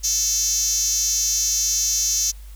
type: tone with high-pass filter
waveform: 5% pulse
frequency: 441.6 Hz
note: A4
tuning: 6 cents sharp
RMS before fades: -21 dBFS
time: 0.03-2.32 s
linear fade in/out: 20 ms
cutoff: 6300 Hz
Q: 7.1
effects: added 50 Hz sine -36 dBFS peak until 2.55 s + white hiss -52 dBFS RMS until 2.55 s